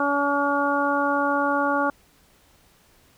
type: harmonic tone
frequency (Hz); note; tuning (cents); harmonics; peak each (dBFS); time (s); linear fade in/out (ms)
284.3; C#4; +44; 1 / 2 / 3 / 4 / 5; -26 / -26 / -26 / -26 / -26; 0-1.9; 2
effects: pink hiss -58 dBFS RMS until 3.17 s

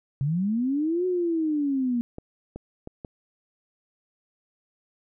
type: linear two-way sweep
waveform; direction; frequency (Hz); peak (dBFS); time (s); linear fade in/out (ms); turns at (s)
sine; up then down; 130.81 to 369.8 to 233.7; -22; 0.21-2.01; 0; 1.06
type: clicks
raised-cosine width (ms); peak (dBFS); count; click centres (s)
2; -23; 4; 2.184 / 2.56 / 2.874 / 3.048
effects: none

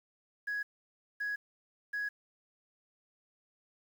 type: tone bursts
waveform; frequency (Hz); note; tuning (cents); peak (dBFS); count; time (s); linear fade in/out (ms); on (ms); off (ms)
sine; 1668; G#6; +7; -31; 3; 0.47-2.09; 10; 160; 570
effects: tanh soft clip ceiling -30 dBFS + 10-bit

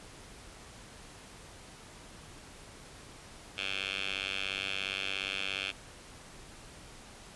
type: tone with band-pass filter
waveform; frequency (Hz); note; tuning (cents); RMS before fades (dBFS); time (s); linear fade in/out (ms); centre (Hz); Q
10% pulse; 97.1; G2; -16; -36; 3.57-5.72; 20; 2900; 6.2
effects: pink hiss -51 dBFS RMS until 7.35 s + resampled to 24000 Hz

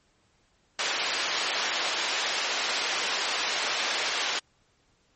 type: band-pass noise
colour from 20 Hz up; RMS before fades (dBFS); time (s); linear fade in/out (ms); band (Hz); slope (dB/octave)
white; -29; 0.79-4.39; 2; 450 to 4400; 12
effects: pink hiss -67 dBFS RMS until 5.15 s + MP3 32 kbps

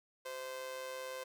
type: tone with amplitude modulation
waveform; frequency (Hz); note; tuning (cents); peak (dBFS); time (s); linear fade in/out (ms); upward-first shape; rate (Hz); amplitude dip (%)
sawtooth; 518; C5; -17; -35; 0.25-1.24; 10; sine; 137; 55
effects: none

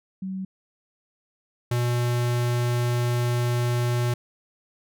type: tone pair in turn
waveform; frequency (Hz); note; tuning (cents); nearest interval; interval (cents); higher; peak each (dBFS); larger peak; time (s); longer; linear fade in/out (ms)
sine / square; 189.7 / 121.14; F#3 / B2; +43 / -33; minor sixth; 776; first; -28 / -22; second; 0.22-0.45 / 1.71-4.14; second; 5
effects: none

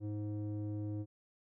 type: tone with low-pass filter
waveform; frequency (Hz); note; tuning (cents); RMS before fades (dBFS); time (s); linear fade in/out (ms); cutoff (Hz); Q
square; 104.8; G#2; +16; -39; 0-1.06; 50; 380; 2.4
effects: none

